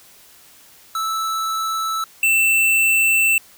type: tone pair in turn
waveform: square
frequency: 1314 / 2672 Hz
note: E6 / E7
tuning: -6 / +23 cents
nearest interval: octave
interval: 1229 cents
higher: second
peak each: -21 / -14 dBFS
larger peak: second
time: 0.95-2.04 / 2.23-3.38 s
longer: second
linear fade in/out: 2 ms
effects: white hiss -48 dBFS RMS until 3.57 s